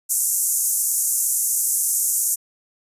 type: band-pass noise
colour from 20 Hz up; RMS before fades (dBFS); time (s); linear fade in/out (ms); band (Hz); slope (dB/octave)
white; -21; 0.09-2.36; 20; 6400 to 13000; 48
effects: resampled to 32000 Hz